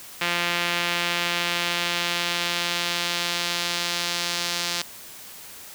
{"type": "tone with band-pass filter sweep", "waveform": "sawtooth", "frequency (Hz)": 173.4, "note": "F3", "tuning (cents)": -12, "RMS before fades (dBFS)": -26, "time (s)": [0.21, 4.82], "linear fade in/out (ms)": 5, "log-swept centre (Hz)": [2600, 4700], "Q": 1.3, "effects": ["white hiss -42 dBFS RMS until 5.74 s"]}